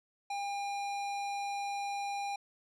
square tone, 804 Hz, G5, 44 cents sharp, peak -35 dBFS, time 0.3-2.36 s, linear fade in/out 5 ms, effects low-pass 7000 Hz 12 dB/octave

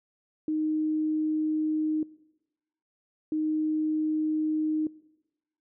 sine tone pair in turn, 310 / 310 Hz, D#4 / D#4, -6 / -6 cents, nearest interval unison, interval 0 cents, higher neither, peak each -25 dBFS, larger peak neither, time 0.48-2.03 / 3.32-4.87 s, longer neither, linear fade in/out 2 ms, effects noise-tail reverb RT60 1.0 s tail -21 dB re dry

